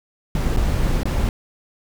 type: noise with dropouts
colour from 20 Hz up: brown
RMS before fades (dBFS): -19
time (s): 0.35-1.29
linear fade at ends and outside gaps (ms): 1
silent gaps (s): 0.564-0.571 / 1.033-1.055
effects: none